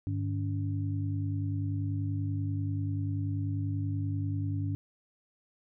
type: tone cluster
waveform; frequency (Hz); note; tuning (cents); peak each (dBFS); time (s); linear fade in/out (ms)
sine; 100.9 / 151.2 / 282.9; G#2 / D#3 / C#4; -49 / -49 / +35; -30 / -38 / -37; 0.07-4.75; 0
effects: none